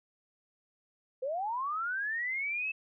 sine linear sweep, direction up, 493.9 to 2637 Hz, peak -31 dBFS, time 1.22-2.72 s, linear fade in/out 10 ms, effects none

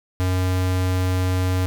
square tone, 92.1 Hz, F#2, 7 cents flat, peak -19 dBFS, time 0.2-1.66 s, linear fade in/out 0 ms, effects none

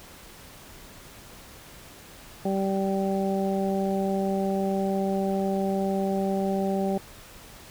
harmonic tone, 194.1 Hz, G3, 17 cents flat, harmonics 1 / 2 / 3 / 4, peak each -26 / -29 / -31 / -32 dBFS, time 2.45-6.98 s, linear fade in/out 5 ms, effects pink hiss -47 dBFS RMS until 7.7 s

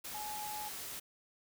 sine tone in noise, 844 Hz, G#5, 28 cents sharp, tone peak -41 dBFS, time 0.14-0.69 s, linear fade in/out 10 ms, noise white, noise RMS -44 dBFS, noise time 0.04-1 s, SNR 0 dB, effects none

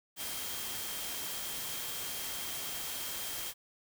sine tone in noise, 3200 Hz, G7, 35 cents sharp, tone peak -47 dBFS, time 0.16-3.54 s, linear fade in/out 50 ms, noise white, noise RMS -39 dBFS, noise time 0.16-3.54 s, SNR -11 dB, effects none

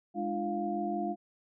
sine tone cluster, 207.3 / 296.5 / 342.5 / 703 Hz, G#3 / D4 / F4 / F5, -3 / +17 / -34 / +11 cents, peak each -36 / -38 / -36 / -34 dBFS, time 0.14-1.16 s, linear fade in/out 50 ms, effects none

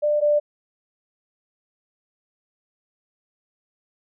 sine tone pair in turn, 595 / 591.6 Hz, D5 / D5, +22 / +13 cents, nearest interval unison, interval 9 cents, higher first, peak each -17 / -15 dBFS, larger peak second, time 0.02-0.21 / 0.21-0.4 s, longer neither, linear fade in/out 20 ms, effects none

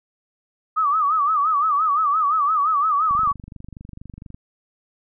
sine tone with vibrato, 1210 Hz, D#6, 49 cents flat, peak -16 dBFS, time 0.76-3.33 s, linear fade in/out 20 ms, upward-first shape sine, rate 5.8 Hz, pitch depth 130 cents each way
click train, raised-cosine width 5 ms, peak -25 dBFS, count 31, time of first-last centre 3.11-4.345 s, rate 24.3 Hz
effects none

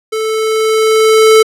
square tone with level ramp, 438.7 Hz, A4, 5 cents flat, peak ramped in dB -15 to -3 dBFS, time 0.12-1.43 s, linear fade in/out 10 ms, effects low-pass 12000 Hz 12 dB/octave

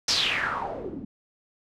white noise with low-pass filter sweep, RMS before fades -28 dBFS, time 0.08-1.05 s, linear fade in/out 5 ms, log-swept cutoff 5600 to 210 Hz, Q 5.3, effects none

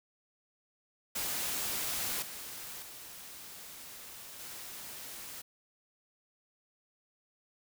white noise with level steps, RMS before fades -35 / -44 / -48 / -45 dBFS, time 1.15-5.42 s, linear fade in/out 10 ms, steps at 2.22 / 2.82 / 4.39 s, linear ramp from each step 5 ms, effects none

